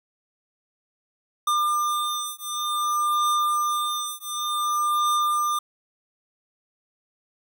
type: beating tone pair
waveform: square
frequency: 1200 / 1200.55 Hz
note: D6 / D6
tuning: +37 / +38 cents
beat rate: 0.55 Hz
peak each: -26 dBFS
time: 1.47-5.59 s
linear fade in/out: 5 ms
effects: none